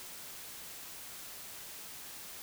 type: silence
effects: white hiss -47 dBFS RMS until 2.42 s